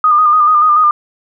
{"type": "tone with vibrato", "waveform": "sine", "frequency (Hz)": 1224, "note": "D#6", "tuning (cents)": -29, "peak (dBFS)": -6, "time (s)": [0.04, 0.91], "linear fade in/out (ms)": 2, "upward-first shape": "square", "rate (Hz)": 6.9, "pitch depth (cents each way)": 34, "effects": []}